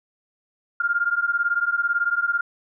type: beating tone pair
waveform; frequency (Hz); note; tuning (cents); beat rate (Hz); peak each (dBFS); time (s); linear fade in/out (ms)
sine; 1396.9 / 1414.9; F6 / F6; 0 / +22; 18; -22 / -23; 0.8-2.41; 5
effects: none